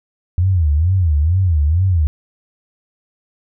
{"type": "tone with vibrato", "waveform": "sine", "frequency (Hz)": 83.4, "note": "E2", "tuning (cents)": 21, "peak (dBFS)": -11, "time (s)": [0.38, 2.07], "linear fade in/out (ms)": 0, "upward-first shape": "sine", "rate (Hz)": 2.2, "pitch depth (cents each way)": 240, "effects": []}